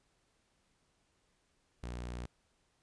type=tone; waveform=sawtooth; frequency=60.2 Hz; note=B1; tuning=44 cents flat; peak=-36 dBFS; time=1.83-2.26 s; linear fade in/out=5 ms; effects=pink hiss -75 dBFS RMS until 2.82 s + resampled to 22050 Hz